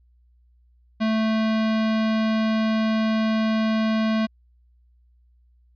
square tone, 220 Hz, A3, in tune, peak -20 dBFS, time 1-4.27 s, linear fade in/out 20 ms, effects added 60 Hz sine -55 dBFS peak until 5.75 s + resampled to 11025 Hz

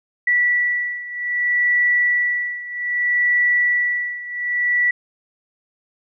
sine beating tone pair, 1954 / 1954.63 Hz, B6 / B6, -19 / -18 cents, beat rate 0.63 Hz, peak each -18 / -21 dBFS, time 0.27-4.91 s, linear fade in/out 5 ms, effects none

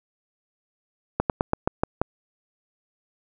slowing click train, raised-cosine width 1 ms, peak -6 dBFS, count 7, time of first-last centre 1.2-2.016 s, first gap 98 ms, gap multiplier 1.13, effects none

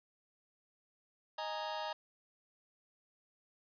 sawtooth chord, D# suspended fourth, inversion none, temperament just, 622.3 / 829.7 / 933.4 Hz, D#5 / G#5 / A#5, 0 / -2 / +2 cents, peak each -38 / -39 / -37 dBFS, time 1.38-1.93 s, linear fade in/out 5 ms, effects resampled to 11025 Hz

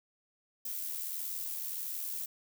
violet noise with amplitude modulation, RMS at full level -36 dBFS, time 0.65-2.26 s, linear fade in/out 5 ms, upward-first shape sine, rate 81.5 Hz, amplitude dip 45%, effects none

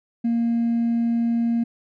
triangle tone with hard clipping, 233.1 Hz, A#3, in tune, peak -18 dBFS, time 0.24-1.64 s, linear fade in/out 10 ms, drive 2 dB, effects none

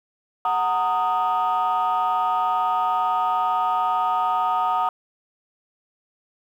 sine chord, D# minor, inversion first, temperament equal with one note detuned, 740 / 922.2 / 1244.5 Hz, F#5 / A#5 / D#6, 0 / -19 / 0 cents, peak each -22 dBFS, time 0.45-4.89 s, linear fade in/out 2 ms, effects tanh soft clip ceiling -14 dBFS + 9-bit

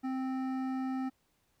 triangle tone with hard clipping, 261.6 Hz, C4, in tune, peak -34 dBFS, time 0.03-1.1 s, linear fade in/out 20 ms, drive 16 dB, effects pink hiss -74 dBFS RMS until 1.6 s

